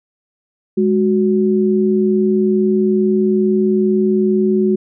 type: tone pair together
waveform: sine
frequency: 207.7 / 370 Hz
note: G#3 / F#4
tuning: 0 / 0 cents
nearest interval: minor seventh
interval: 1000 cents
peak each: -14 / -14 dBFS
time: 0.77-4.76 s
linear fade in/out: 10 ms
effects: none